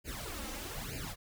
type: noise with flanger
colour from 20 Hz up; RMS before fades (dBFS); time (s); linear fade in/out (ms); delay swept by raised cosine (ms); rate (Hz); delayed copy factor
pink; -41; 0.04-1.16; 50; 0.42 to 3.82; 1.1; +1
effects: none